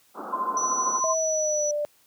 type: band-pass noise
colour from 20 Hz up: white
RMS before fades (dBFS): -36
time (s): 0.14-1.02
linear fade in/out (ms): 50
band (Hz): 190 to 1400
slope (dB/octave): 96
type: tone with tremolo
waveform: sine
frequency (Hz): 1039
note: C6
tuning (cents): -12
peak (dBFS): -21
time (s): 0.32-1.15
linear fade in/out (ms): 20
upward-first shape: triangle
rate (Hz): 13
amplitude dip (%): 80
type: tone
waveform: sine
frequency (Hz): 5920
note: F#8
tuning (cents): 0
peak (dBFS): -26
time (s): 0.57-1.71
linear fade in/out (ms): 2
type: tone with pitch glide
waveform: sine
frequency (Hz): 641 to 591.2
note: E5 to D5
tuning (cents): -49 to +11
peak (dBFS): -24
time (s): 1.04-1.85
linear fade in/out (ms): 0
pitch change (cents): -140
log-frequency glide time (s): 1.17-1.65
effects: white hiss -61 dBFS RMS until 2.06 s + high-pass 80 Hz 12 dB/octave